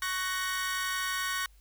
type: chord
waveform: sawtooth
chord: F# major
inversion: second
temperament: equal with one note detuned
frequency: 1108.7 / 1495.4 / 1864.7 Hz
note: C#6 / F#6 / A#6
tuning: 0 / +18 / 0 cents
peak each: -31 dBFS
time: 0.02-1.46 s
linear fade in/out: 2 ms
effects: added 50 Hz sine -55 dBFS peak until 1.6 s + white hiss -67 dBFS RMS until 1.6 s